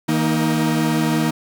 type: tone cluster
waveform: 45% pulse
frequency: 159.3 / 233.5 / 312.9 Hz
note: D#3 / A#3 / D#4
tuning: +41 / +3 / +10 cents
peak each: -21 dBFS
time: 0.08-1.31 s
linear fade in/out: 10 ms
effects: 8-bit